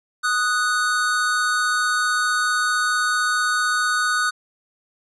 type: tone pair together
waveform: square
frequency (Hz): 1244.5 / 1480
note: D#6 / F#6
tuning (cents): 0 / 0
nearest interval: minor third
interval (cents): 300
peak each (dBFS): -23 / -21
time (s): 0.23-4.31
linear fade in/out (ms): 20
effects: resampled to 24000 Hz